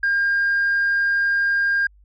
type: tone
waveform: sine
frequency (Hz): 1608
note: G6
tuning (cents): +44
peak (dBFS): -15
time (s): 0.03-1.87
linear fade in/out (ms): 5
effects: tanh soft clip ceiling -14 dBFS + added 50 Hz sine -49 dBFS peak until 2.04 s